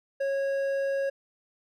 triangle tone with hard clipping, 549 Hz, C#5, 17 cents flat, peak -27 dBFS, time 0.2-1.1 s, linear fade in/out 10 ms, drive 10 dB, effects none

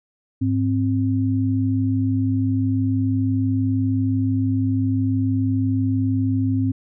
sine tone pair together, 103.83 / 263.4 Hz, G#2 / C4, 0 / +12 cents, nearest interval octave + major third, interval 1612 cents, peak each -20 dBFS, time 0.41-6.72 s, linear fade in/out 10 ms, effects none

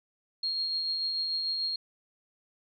sine tone with tremolo, 4254 Hz, C8, 28 cents sharp, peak -27 dBFS, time 0.43-1.76 s, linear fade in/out 5 ms, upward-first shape triangle, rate 6.8 Hz, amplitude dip 30%, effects none

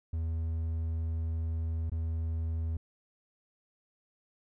triangle tone with dropouts, 81.3 Hz, E2, 23 cents flat, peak -28 dBFS, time 0.13-2.77 s, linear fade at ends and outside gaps 5 ms, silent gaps 1.898-1.917 s, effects none

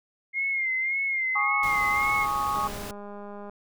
sine tone with vibrato, 2122 Hz, C7, 24 cents sharp, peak -24 dBFS, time 0.33-2.27 s, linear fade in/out 50 ms, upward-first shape sine, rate 1.8 Hz, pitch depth 59 cents each way
sine chord, Ab suspended fourth, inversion none, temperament equal, 830.6 / 1108.7 / 1244.5 Hz, Ab5 / Db6 / Eb6, 0 / 0 / 0 cents, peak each -30 / -27 / -30 dBFS, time 1.35-2.68 s, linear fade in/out 10 ms
pink noise, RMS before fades -38 dBFS, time 1.63-2.91 s, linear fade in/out 2 ms
click train, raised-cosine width 1 ms, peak -28 dBFS, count 194, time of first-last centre 2.55-3.496 s, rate 204 Hz
effects none

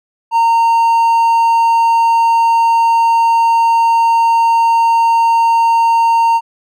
triangle tone, 920 Hz, A#5, 23 cents flat, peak -6 dBFS, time 0.31-6.41 s, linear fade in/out 50 ms, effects none

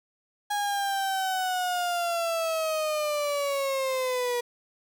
35% pulse linear sweep, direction down, 827 to 480 Hz, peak -24 dBFS, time 0.5-4.41 s, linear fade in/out 10 ms, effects none

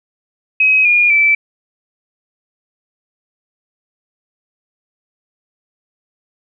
sine tone with pitch steps, 2540 / 2428 / 2321 Hz, D#7 / D#7 / D7, +35 / -43 / -21 cents, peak -8 dBFS, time 0.6-1.35 s, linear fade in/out 5 ms, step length 250 ms, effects none

